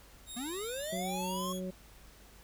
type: tone with pitch glide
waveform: 15% pulse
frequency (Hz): 3729 to 3341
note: A#7 to G#7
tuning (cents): 0 to +10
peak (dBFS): -36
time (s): 0.26-1.61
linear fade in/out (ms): 50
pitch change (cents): -190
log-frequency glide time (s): 0.62-1.27
type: linear sweep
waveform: square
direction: up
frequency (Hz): 226.9 to 1100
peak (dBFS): -38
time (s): 0.36-1.53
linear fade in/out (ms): 10
type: harmonic tone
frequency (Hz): 185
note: F#3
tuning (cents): 0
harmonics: 1 / 2 / 3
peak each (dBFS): -37 / -43 / -42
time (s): 0.92-1.71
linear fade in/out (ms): 10
effects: added 50 Hz sine -58 dBFS peak until 2.43 s + pink hiss -58 dBFS RMS until 2.43 s